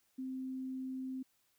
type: tone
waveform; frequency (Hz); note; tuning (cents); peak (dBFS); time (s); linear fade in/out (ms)
sine; 260.7; C4; -6; -38; 0.18-1.23; 10
effects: white hiss -75 dBFS RMS until 1.58 s